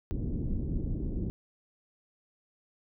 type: low-pass noise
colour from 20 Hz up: pink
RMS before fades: -32 dBFS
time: 0.11-1.3 s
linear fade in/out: 0 ms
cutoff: 330 Hz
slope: 24 dB/octave
effects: none